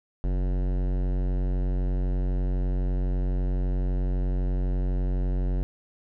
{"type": "tone with hard clipping", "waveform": "sine", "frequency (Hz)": 45.96, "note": "F#1", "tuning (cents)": -11, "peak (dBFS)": -25, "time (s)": [0.24, 5.63], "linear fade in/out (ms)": 0, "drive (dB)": 18, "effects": []}